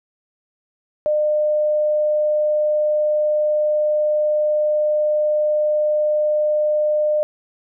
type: tone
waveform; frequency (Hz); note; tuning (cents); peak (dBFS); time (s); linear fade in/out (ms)
sine; 604; D5; +48; -15; 1.06-7.23; 0
effects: none